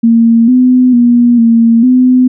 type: tone with pitch steps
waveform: sine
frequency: 230 / 252.5 / 240.1 / 230 / 253.3 Hz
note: A#3 / B3 / B3 / A#3 / B3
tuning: -23 / +39 / -49 / -23 / +44 cents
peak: -3 dBFS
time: 0.03-2.28 s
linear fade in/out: 10 ms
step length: 450 ms
effects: none